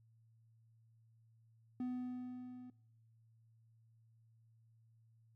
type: tone with level ramp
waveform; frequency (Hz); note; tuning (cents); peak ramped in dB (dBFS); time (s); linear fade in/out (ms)
triangle; 250.1; B3; +22; -35 to -49; 1.8-2.7; 2
effects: noise-tail reverb RT60 0.7 s tail -20 dB re dry + added 113 Hz sine -66 dBFS peak until 5.35 s